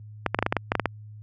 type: clicks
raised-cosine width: 0.5 ms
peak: -6 dBFS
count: 11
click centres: 0.263 / 0.346 / 0.389 / 0.426 / 0.464 / 0.525 / 0.567 / 0.719 / 0.753 / 0.797 / 0.857 s
effects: added 106 Hz sine -40 dBFS peak until 1.22 s + high-pass 60 Hz 12 dB/octave